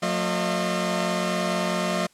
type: tone cluster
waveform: sawtooth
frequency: 180.3 / 225 / 611 / 677 / 1064 Hz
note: F#3 / A3 / D#5 / E5 / C6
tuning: -45 / +39 / -32 / +46 / +29 cents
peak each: -23 / -28 / -24 / -28 / -31 dBFS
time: 0.02-2.07 s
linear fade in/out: 10 ms
effects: white hiss -59 dBFS RMS until 2.13 s + low-pass 9000 Hz 12 dB/octave